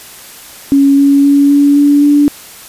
sine tone with pitch steps, 277.8 / 280.2 / 282.7 / 285.1 / 287.6 / 290.1 Hz, C#4 / C#4 / C#4 / C#4 / D4 / D4, +4 / +19 / +34 / +49 / -36 / -21 cents, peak -4 dBFS, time 0.72-2.28 s, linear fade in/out 0 ms, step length 260 ms, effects white hiss -33 dBFS RMS until 2.68 s + resampled to 32000 Hz

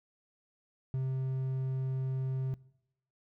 triangle tone, 131.6 Hz, C3, 10 cents sharp, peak -28 dBFS, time 0.94-2.54 s, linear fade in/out 0 ms, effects noise-tail reverb RT60 0.8 s tail -22 dB re dry

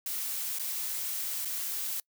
blue noise with dropouts, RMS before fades -34 dBFS, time 0.06-2 s, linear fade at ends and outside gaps 2 ms, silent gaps 0.587-0.595 / 1.45-1.454 s, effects noise-tail reverb RT60 0.1 s tail -26 dB re dry

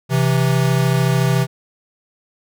square tone pair together, 131.14 / 164.81 Hz, C3 / E3, +4 / 0 cents, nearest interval major third, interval 396 cents, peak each -16 / -19 dBFS, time 0.09-1.47 s, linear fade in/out 50 ms, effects none

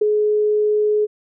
sine tone with ADSR envelope, 422.3 Hz, G#4, 29 cents sharp, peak -10 dBFS, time 0.01-1.07 s, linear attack 9 ms, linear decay 8 ms, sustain -4 dB, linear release 31 ms, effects none

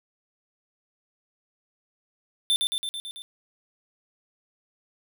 square tone with echo, 3553 Hz, A7, 16 cents sharp, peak -20 dBFS, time 2.5-2.56 s, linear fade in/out 0 ms, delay 110 ms, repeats 6, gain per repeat -3 dB, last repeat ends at 3.22 s, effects none

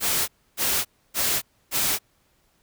white noise bursts, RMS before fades -23 dBFS, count 4, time 0-1.99 s, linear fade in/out 50 ms, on 280 ms, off 290 ms, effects pink hiss -65 dBFS RMS until 2.62 s

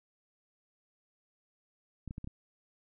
clicks, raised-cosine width 5 ms, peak -28 dBFS, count 5, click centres 2.077 / 2.109 / 2.181 / 2.244 / 2.274 s, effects none

